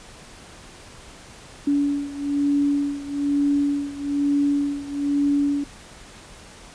sine beating tone pair, 285 / 286.1 Hz, C#4 / D4, +48 / -45 cents, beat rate 1.1 Hz, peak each -21 / -24 dBFS, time 1.67-5.64 s, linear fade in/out 5 ms, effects pink hiss -44 dBFS RMS until 6.74 s + resampled to 22050 Hz

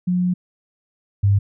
sine tone pair in turn, 179.8 / 99.98 Hz, F#3 / G2, -49 / +35 cents, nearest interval minor seventh, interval 1016 cents, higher first, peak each -16 / -12 dBFS, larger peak second, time 0.07-0.34 / 1.23-1.39 s, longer first, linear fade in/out 10 ms, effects none

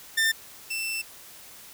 sawtooth tone pair in turn, 1795 / 2672 Hz, A6 / E7, +34 / +23 cents, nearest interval perfect fifth, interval 689 cents, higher second, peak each -17 / -25 dBFS, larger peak first, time 0.17-0.32 / 0.7-1.02 s, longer second, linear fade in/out 10 ms, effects white hiss -47 dBFS RMS until 1.73 s

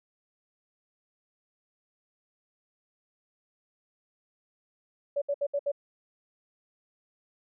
sine tone bursts, 569 Hz, C#5, 45 cents sharp, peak -25 dBFS, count 5, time 5.16-5.718 s, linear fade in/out 10 ms, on 58 ms, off 67 ms, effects none

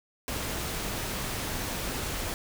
pink noise, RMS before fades -33 dBFS, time 0.28-2.34 s, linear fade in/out 0 ms, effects none

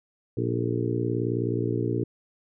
harmonic tone with a mistuned harmonic, 59 Hz, A#1, 22 cents sharp, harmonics 2 / 3 / 4 / 5 / 6 / 7 / 8, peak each -28 / -36 / -35 / -31 / -31 / -32 / -35 dBFS, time 0.37-2.04 s, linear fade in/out 5 ms, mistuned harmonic 8, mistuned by -67 cents, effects none

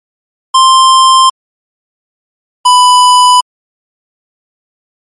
square tone pair in turn, 1050 / 994.8 Hz, C6 / B5, +6 / +12 cents, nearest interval minor second, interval 94 cents, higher first, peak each -3 dBFS, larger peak neither, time 0.54-1.3 / 2.65-3.41 s, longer neither, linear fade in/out 10 ms, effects MP3 48 kbps

